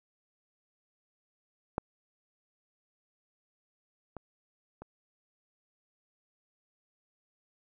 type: clicks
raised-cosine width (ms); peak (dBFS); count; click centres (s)
1; -15 / -27 / -30; 3; 1.781 / 4.167 / 4.82
effects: none